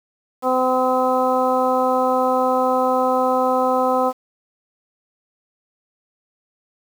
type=harmonic tone; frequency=256.2 Hz; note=C4; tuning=36 cents flat; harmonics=1 / 2 / 3 / 4 / 5; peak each=-24 / -19 / -21 / -23 / -24 dBFS; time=0.42-4.13 s; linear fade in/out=50 ms; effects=7-bit